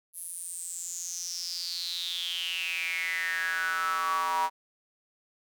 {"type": "tone with high-pass filter sweep", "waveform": "square", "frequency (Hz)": 87.31, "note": "F2", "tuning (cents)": 0, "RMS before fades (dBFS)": -32, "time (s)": [0.13, 4.5], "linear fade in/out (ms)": 50, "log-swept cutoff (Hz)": [11000, 920], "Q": 8.9, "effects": []}